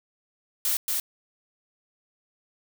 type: noise with echo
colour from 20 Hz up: blue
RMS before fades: -25 dBFS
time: 0.65-0.77 s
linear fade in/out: 2 ms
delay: 230 ms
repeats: 1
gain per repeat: -2 dB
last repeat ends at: 1 s
effects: none